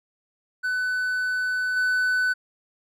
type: tone with level steps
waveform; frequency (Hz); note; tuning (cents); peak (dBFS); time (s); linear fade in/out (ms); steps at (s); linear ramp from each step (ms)
triangle; 1500; F#6; +23; -21 / -18; 0.63-2.34; 20; 1.76; 10
effects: none